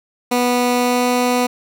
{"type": "tone with pitch glide", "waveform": "15% pulse", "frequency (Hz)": [245.6, 247.2], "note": ["B3", "B3"], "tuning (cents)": [-9, 2], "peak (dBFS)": -8, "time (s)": [0.31, 1.47], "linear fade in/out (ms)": 10, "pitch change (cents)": 11, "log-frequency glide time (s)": [0.74, 1.08], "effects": []}